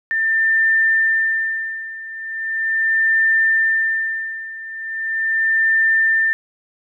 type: tone with tremolo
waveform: sine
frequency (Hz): 1792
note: A6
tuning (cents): +31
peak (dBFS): -12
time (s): 0.11-6.33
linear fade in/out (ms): 0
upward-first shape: sine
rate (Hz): 0.39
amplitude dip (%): 85
effects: none